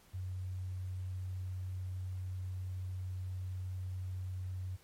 sine tone, 92.5 Hz, F#2, in tune, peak -37 dBFS, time 0.13-4.77 s, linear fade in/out 20 ms, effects pink hiss -64 dBFS RMS until 4.83 s + MP3 64 kbps

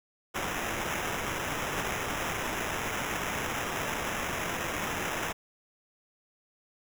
blue noise with sample-and-hold, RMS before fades -33 dBFS, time 0.34-5.33 s, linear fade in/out 20 ms, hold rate 4410 Hz, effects none

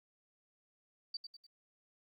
sine tone with echo, 4633 Hz, D8, 24 cents flat, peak -37 dBFS, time 1.14-1.17 s, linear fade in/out 5 ms, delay 99 ms, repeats 3, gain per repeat -7 dB, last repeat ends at 1.467 s, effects 13-bit

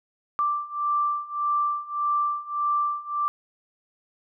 sine beating tone pair, 1174.7 / 1176.4 Hz, D6 / D6, 0 / +3 cents, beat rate 1.7 Hz, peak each -27 / -25 dBFS, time 0.39-3.28 s, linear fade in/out 0 ms, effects none

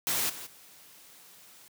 white noise with level steps, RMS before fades -29 / -42 / -54 dBFS, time 0.07-1.68 s, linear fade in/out 0 ms, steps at 0.29 / 0.46 s, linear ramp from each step 10 ms, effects high-pass 100 Hz 12 dB/octave

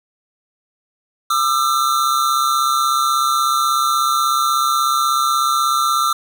square tone pair together, 1200 / 1336.4 Hz, D6 / E6, +37 / +23 cents, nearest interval major second, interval 186 cents, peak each -18 dBFS, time 1.3-6.13 s, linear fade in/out 5 ms, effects none

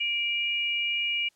sine tone pair together, 2354 / 2874 Hz, D7 / F7, +3 / +49 cents, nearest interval minor third, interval 346 cents, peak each -28 / -28 dBFS, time 0-1.29 s, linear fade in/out 10 ms, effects white hiss -67 dBFS RMS until 1.35 s + low-pass 9000 Hz 12 dB/octave

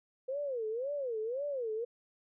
sine tone with vibrato, 502 Hz, B4, 28 cents sharp, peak -33 dBFS, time 0.28-1.85 s, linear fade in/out 10 ms, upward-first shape sine, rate 1.9 Hz, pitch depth 260 cents each way, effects none

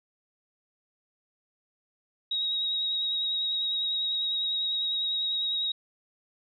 sine tone with vibrato, 3797 Hz, A#7, 31 cents sharp, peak -26 dBFS, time 2.31-5.72 s, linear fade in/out 5 ms, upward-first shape triangle, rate 10 Hz, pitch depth 19 cents each way, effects none

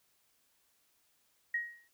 sine tone with exponential decay, 1888 Hz, A#6, 22 cents sharp, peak -28 dBFS, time 1.54-1.88 s, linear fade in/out 5 ms, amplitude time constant 72 ms, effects white hiss -73 dBFS RMS until 1.93 s

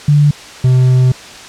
sine / triangle tone pair in turn, 146.83 / 127.85 Hz, D3 / C3, 0 / -40 cents, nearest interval major second, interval 240 cents, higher first, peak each -5 / -4 dBFS, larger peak second, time 0.08-0.31 / 0.64-1.12 s, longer second, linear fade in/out 5 ms, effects white hiss -32 dBFS RMS until 1.48 s + low-pass 6000 Hz 12 dB/octave

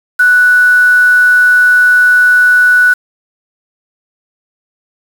sine tone with quantisation, 1480 Hz, F#6, in tune, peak -4 dBFS, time 0.19-2.94 s, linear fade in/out 10 ms, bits 4, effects none

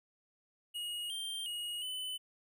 square tone with pitch steps, 2881 / 3164 / 2884 / 3014 Hz, F#7 / G7 / F#7 / F#7, -47 / +15 / -45 / +31 cents, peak -38 dBFS, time 0.74-2.18 s, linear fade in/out 20 ms, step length 360 ms, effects none

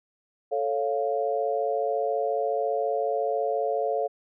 sine chord, A augmented, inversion none, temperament equal, 440 / 554.4 / 698.5 Hz, A4 / C#5 / E#5, 0 / 0 / 0 cents, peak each -28 dBFS, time 0.51-4.08 s, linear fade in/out 20 ms, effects none

